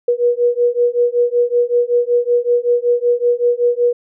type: beating tone pair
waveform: sine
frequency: 480 / 485.3 Hz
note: B4 / B4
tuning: -49 / -30 cents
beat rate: 5.3 Hz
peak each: -15 dBFS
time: 0.08-3.93 s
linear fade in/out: 5 ms
effects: none